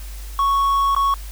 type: tone with dropouts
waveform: triangle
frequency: 1108.7 Hz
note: C#6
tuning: in tune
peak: -13 dBFS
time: 0.39-1.14 s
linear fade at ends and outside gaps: 1 ms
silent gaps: 0.949-0.964 s
effects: added 50 Hz sine -30 dBFS peak until 1.31 s + white hiss -42 dBFS RMS until 1.31 s